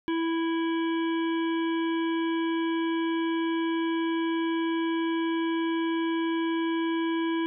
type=harmonic tone; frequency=329.6 Hz; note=E4; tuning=in tune; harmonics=1 / 3 / 5 / 7 / 9 / 10; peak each=-25 / -35 / -39 / -42 / -44 / -45 dBFS; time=0.08-7.46 s; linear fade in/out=0 ms; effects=none